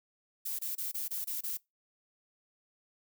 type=noise bursts; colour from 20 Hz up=violet; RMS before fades=-36 dBFS; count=7; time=0.45-1.574 s; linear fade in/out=10 ms; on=140 ms; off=24 ms; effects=noise-tail reverb RT60 0.2 s tail -24 dB re dry